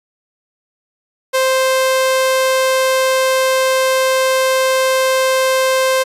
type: tone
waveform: sawtooth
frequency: 523.3 Hz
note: C5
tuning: in tune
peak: -8 dBFS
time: 1.33-6.04 s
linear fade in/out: 20 ms
effects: resampled to 32000 Hz